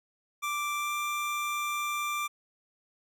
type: tone with pitch glide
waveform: 25% pulse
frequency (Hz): 1174.7 to 1181.5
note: D6 to D6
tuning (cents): 0 to +10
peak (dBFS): -26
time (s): 0.42-2.28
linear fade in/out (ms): 20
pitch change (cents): +10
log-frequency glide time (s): 0.77-0.94
effects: none